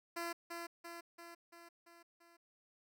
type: tone with echo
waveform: 10% pulse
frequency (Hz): 340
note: F4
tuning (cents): -46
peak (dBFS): -31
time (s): 0.16-0.33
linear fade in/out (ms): 10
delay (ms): 340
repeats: 6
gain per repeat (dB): -4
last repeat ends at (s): 2.37
effects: none